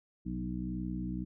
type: harmonic tone with a mistuned harmonic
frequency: 61.74 Hz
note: B1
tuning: in tune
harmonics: 1 / 2 / 3 / 4 / 5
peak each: -41 / -44 / -37 / -42 / -41 dBFS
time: 0.25-1.25 s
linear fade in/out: 20 ms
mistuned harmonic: 2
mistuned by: +44 cents
effects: none